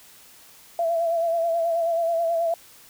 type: tone with vibrato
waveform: sine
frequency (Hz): 670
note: E5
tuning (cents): +28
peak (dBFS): -20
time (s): 0.79-2.54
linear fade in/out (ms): 2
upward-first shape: sine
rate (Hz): 9.3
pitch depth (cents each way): 40
effects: white hiss -50 dBFS RMS until 2.89 s